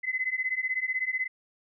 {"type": "beating tone pair", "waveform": "sine", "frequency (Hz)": [2025, 2041], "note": ["B6", "C7"], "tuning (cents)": [43, -44], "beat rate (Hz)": 16, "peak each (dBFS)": -30, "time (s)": [0.03, 1.28], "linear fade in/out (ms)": 20, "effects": []}